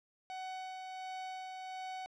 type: tone with tremolo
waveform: 45% pulse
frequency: 750 Hz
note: F#5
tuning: 23 cents sharp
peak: -40 dBFS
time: 0.3-2.06 s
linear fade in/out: 0 ms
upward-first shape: sine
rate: 1.4 Hz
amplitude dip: 30%
effects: low-pass 5000 Hz 12 dB/octave